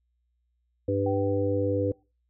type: harmonic tone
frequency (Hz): 99.1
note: G2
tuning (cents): +19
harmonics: 1 / 3 / 4 / 5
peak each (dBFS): -29 / -29 / -33 / -26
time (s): 0.88-1.92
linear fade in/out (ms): 5
type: tone with exponential decay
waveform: sine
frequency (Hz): 771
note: G5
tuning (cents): -29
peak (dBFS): -31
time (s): 1.06-2.03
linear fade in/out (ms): 5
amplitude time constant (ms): 210
effects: noise-tail reverb RT60 0.3 s tail -25 dB re dry + added 60 Hz sine -70 dBFS peak until 2.29 s